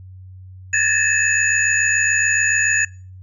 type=tone cluster; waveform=sine; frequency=1679 / 1746 / 1826 / 2596 / 6850 Hz; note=G#6 / A6 / A#6 / E7 / A8; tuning=+18 / -14 / -36 / -27 / -47 cents; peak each=-21 dBFS; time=0.73-2.85 s; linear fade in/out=5 ms; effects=noise-tail reverb RT60 0.4 s tail -24 dB re dry + added 93 Hz sine -36 dBFS peak until 3.22 s